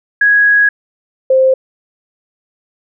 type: tone pair in turn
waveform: sine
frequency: 1661.2 / 524.4 Hz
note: G#6 / C5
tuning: 0 / +4 cents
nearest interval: octave + minor sixth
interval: 1996 cents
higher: first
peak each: -6 dBFS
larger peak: neither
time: 0.21-0.69 / 1.3-1.54 s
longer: first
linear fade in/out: 5 ms
effects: none